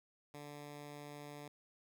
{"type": "tone", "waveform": "10% pulse", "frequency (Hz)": 146.2, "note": "D3", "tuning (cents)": -7, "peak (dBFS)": -40, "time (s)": [0.34, 1.48], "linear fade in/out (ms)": 2, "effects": []}